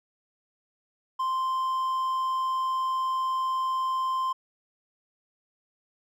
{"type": "tone", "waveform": "triangle", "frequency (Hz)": 1044, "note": "C6", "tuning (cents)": -4, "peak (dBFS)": -23, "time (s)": [1.19, 4.33], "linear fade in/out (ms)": 10, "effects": []}